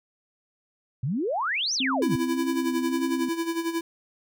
sine exponential two-way sweep, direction up then down, 115.2 to 6320 to 115.2 Hz, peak -24 dBFS, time 1.03-2.16 s, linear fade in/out 5 ms, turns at 1.74 s
sine tone with vibrato, 261.6 Hz, C4, in tune, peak -26 dBFS, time 1.8-3.29 s, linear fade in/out 5 ms, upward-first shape sine, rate 1.8 Hz, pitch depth 32 cents each way
square tone with tremolo, 332.6 Hz, E4, 16 cents sharp, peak -24 dBFS, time 2.02-3.81 s, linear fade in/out 2 ms, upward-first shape sine, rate 11 Hz, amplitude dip 70%
effects none

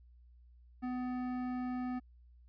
sine tone with hard clipping, 250.7 Hz, B3, 26 cents sharp, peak -37 dBFS, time 0.82-2 s, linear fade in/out 20 ms, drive 13 dB, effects added 60 Hz sine -57 dBFS peak until 2.48 s + resampled to 11025 Hz

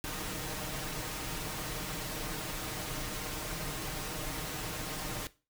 pink noise with comb filter, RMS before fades -38 dBFS, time 0.04-5.27 s, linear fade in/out 0 ms, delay 6.5 ms, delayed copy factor +0.6, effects noise-tail reverb RT60 0.3 s tail -17 dB re dry

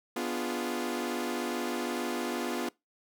sawtooth chord, B diminished seventh, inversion none, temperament equal, 246.9 / 293.7 / 349.2 / 415.3 Hz, B3 / D4 / F4 / Ab4, 0 / 0 / 0 / 0 cents, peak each -31 / -35 / -31 / -36 dBFS, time 0.16-2.69 s, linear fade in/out 5 ms, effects noise-tail reverb RT60 0.2 s tail -23 dB re dry

